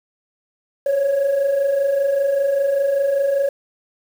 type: tone pair together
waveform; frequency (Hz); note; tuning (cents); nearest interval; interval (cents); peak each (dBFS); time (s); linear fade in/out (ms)
sine; 532.9 / 558; C5 / C#5; +32 / +11; minor second; 79; -22 / -14; 0.86-3.49; 5
effects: tanh soft clip ceiling -13 dBFS + 7-bit